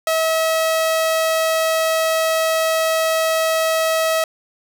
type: tone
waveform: sawtooth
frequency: 644 Hz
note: E5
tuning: 41 cents flat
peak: -12 dBFS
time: 0.07-4.24 s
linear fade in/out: 2 ms
effects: none